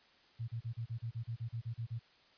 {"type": "tone bursts", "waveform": "sine", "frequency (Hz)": 115.5, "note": "A#2", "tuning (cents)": -16, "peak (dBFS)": -36, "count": 13, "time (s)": [0.39, 1.994], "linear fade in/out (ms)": 20, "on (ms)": 92, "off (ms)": 34, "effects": ["white hiss -65 dBFS RMS until 2.37 s", "resampled to 11025 Hz"]}